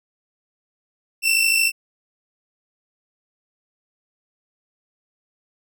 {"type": "tone pair together", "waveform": "sawtooth", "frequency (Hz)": [2663, 2716], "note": ["E7", "F7"], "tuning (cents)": [17, -49], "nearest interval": "unison", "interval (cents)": 34, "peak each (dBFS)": [-15, -16], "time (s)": [1.22, 1.72], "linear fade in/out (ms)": 50, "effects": []}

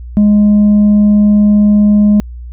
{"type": "tone with tanh clipping", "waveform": "triangle", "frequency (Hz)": 207.7, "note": "G#3", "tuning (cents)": 0, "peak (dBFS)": -5, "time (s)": [0.17, 2.2], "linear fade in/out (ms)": 0, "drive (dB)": 7, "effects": ["added 60 Hz sine -24 dBFS peak until 2.52 s"]}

